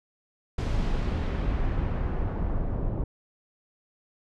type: noise with low-pass filter sweep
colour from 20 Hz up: brown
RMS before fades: -27 dBFS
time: 0.58-3.04 s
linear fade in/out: 5 ms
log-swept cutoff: 6400 to 680 Hz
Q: 0.79
effects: none